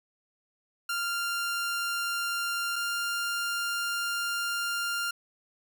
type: tone pair in turn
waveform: sawtooth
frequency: 1392 / 1397.6 Hz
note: F6 / F6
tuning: -6 / +1 cents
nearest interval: unison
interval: 7 cents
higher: second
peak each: -25 dBFS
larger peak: neither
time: 0.89-2.76 / 2.76-5.11 s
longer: second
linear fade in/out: 5 ms
effects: 10-bit